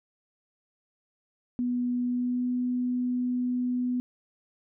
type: tone with pitch glide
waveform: sine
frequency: 245.6 to 248.3 Hz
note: B3 to B3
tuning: -9 to +9 cents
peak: -25 dBFS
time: 1.59-4 s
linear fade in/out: 0 ms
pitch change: +18 cents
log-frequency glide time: 2.04-2.49 s
effects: none